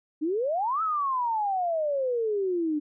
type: exponential two-way sweep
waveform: sine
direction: up then down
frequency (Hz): 291.8 to 1327 to 291.8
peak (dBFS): -24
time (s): 0.21-2.8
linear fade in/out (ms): 20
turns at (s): 0.82
effects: none